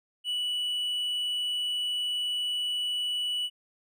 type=tone; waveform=triangle; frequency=2953 Hz; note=F#7; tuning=4 cents flat; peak=-26 dBFS; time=0.24-3.5 s; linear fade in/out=50 ms; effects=none